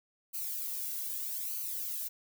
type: noise with flanger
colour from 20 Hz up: violet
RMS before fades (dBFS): -37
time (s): 0.33-2.09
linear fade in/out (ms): 20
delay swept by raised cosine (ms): 0.56 to 1.66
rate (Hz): 0.81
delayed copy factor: -0.65
effects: none